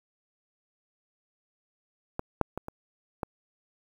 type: clicks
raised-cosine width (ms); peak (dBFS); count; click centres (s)
1; -16 / -8 / -19 / -23 / -16; 5; 2.194 / 2.413 / 2.576 / 2.684 / 3.232
effects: 8-bit